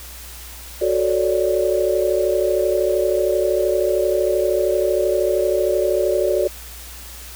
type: chord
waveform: sine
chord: D major seventh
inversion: first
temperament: equal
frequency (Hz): 370 / 440 / 554.4 / 587.3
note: F#4 / A4 / C#5 / D5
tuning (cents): 0 / 0 / 0 / 0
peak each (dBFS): -20 / -23 / -23 / -20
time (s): 0.81-6.48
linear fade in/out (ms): 10
effects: added 60 Hz sine -38 dBFS peak until 7.35 s + white hiss -38 dBFS RMS until 7.35 s